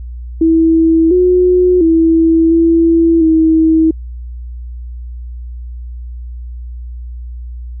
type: tone with pitch steps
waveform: sine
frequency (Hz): 325.7 / 362.2 / 326.8 / 331.4 / 320.3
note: E4 / F#4 / E4 / E4 / E4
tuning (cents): -21 / -37 / -15 / +9 / -50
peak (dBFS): -6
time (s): 0.41-3.91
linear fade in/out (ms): 5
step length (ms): 700
effects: added 60 Hz sine -23 dBFS peak until 7.8 s